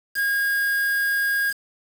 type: tone with quantisation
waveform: triangle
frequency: 1629 Hz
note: G#6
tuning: 34 cents flat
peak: -18 dBFS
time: 0.14-1.54 s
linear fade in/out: 50 ms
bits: 5
effects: none